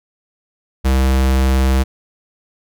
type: tone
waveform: square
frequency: 65.8 Hz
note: C2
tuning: 10 cents sharp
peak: -12 dBFS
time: 0.84-1.84 s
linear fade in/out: 20 ms
effects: none